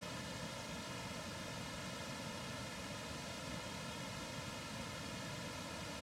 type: noise with comb filter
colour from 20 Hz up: pink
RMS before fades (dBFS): -45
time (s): 0.01-6.01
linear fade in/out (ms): 20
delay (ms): 2.6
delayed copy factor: -0.85
effects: high-pass 80 Hz 12 dB/octave + low-pass 7000 Hz 12 dB/octave

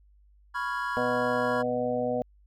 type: chord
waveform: triangle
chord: C# dominant seventh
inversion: third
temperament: equal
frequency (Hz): 987.8 / 1108.7 / 1396.9 / 1661.2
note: B5 / C#6 / E#6 / G#6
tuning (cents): 0 / 0 / 0 / 0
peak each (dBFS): -31 / -33 / -33 / -33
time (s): 0.54-1.63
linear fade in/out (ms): 20
type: harmonic tone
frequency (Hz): 123.5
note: B2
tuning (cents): 0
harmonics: 1 / 2 / 4 / 5 / 6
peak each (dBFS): -41 / -32 / -29 / -31 / -34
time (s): 0.97-2.22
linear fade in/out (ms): 0
effects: added 50 Hz sine -56 dBFS peak until 2.46 s

